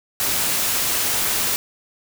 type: noise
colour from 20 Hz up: white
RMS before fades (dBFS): -21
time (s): 0.2-1.56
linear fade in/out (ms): 0
effects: none